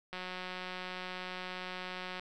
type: click train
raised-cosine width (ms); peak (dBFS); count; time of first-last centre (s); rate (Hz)
0.3; -25; 379; 0.13-2.196; 183
effects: none